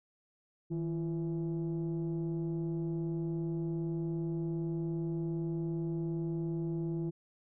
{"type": "tone pair together", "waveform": "sine", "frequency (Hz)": [160, 338.7], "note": ["D#3", "E4"], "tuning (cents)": [49, 47], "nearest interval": "octave + minor second", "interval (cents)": 1298, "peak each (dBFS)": [-32, -34], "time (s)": [0.7, 7.11], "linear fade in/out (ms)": 20, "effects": ["tanh soft clip ceiling -29 dBFS"]}